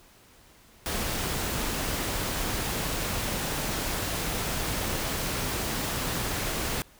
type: noise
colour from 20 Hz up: pink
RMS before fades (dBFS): -30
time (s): 0.86-6.82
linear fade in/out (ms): 0
effects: pink hiss -56 dBFS RMS until 6.99 s